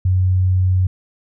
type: tone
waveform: sine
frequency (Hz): 92.5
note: F#2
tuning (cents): 0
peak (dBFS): -12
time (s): 0.05-0.87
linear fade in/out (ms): 5
effects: none